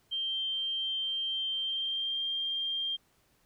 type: tone with pitch glide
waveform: sine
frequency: 3149 to 3191 Hz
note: G7 to G7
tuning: +7 to +30 cents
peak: -30 dBFS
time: 0.11-2.97 s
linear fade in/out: 20 ms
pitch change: +23 cents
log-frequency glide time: 1.59-2.25 s
effects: pink hiss -69 dBFS RMS until 3.45 s